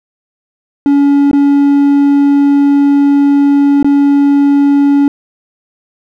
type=tone with dropouts; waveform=triangle; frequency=282.9 Hz; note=C#4; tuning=35 cents sharp; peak=-3 dBFS; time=0.86-5.08 s; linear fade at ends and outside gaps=1 ms; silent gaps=1.313-1.331 / 3.828-3.845 s; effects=none